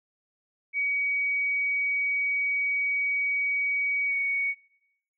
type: tone with pitch glide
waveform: sine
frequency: 2260 to 2234 Hz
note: C#7 to C#7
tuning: +33 to +13 cents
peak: -24 dBFS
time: 0.73-4.55 s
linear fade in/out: 50 ms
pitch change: -20 cents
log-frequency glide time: 4.07-4.14 s
effects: noise-tail reverb RT60 0.8 s tail -20 dB re dry